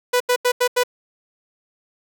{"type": "tone bursts", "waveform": "sawtooth", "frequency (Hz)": 493.9, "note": "B4", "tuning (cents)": 0, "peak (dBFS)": -11, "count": 5, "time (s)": [0.13, 0.836], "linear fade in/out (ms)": 10, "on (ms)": 74, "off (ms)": 84, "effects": []}